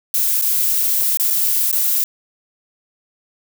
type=noise with dropouts; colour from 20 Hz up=violet; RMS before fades=-17 dBFS; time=0.14-2.04 s; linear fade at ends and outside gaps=1 ms; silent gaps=0.414-0.422 / 1.172-1.198 / 1.302-1.306 / 1.714-1.728 s; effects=none